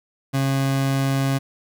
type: tone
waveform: 30% pulse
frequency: 135.9 Hz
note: C#3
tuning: 34 cents flat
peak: -16 dBFS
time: 0.33-1.39 s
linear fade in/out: 20 ms
effects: none